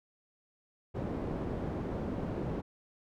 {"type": "low-pass noise", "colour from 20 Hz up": "white", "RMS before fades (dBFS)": -36, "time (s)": [0.94, 2.62], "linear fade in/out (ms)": 20, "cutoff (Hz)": 370, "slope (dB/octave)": 12, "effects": []}